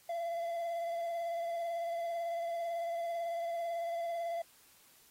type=tone with vibrato; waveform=triangle; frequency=679 Hz; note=F5; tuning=49 cents flat; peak=-32 dBFS; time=0.09-4.42 s; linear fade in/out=5 ms; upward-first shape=triangle; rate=18 Hz; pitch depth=31 cents each way; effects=white hiss -63 dBFS RMS until 5.1 s + AAC 48 kbps